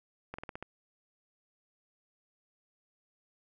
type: slowing click train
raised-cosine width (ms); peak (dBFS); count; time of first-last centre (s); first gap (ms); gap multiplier
0.5; -25; 6; 0.34-0.626; 45; 1.12
effects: none